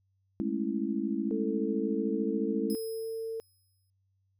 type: chord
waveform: sine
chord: A major seventh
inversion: third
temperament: just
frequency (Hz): 206.2 / 220 / 275 / 330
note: G#3 / A3 / C#4 / E4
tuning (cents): -12 / 0 / -14 / +2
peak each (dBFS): -34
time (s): 0.4-2.75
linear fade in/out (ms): 0
type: tone with pitch glide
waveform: sine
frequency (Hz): 443.2 to 449.9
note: A4 to A4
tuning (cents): +13 to +39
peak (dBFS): -33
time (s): 1.31-3.4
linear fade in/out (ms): 0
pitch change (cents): +26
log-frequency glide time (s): 1.92-3.27
type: tone with exponential decay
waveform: 5% pulse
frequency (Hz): 5100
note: D#8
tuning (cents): +42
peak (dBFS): -34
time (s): 2.7-3.9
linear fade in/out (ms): 0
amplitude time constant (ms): 260
effects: added 96 Hz sine -70 dBFS peak until 4.39 s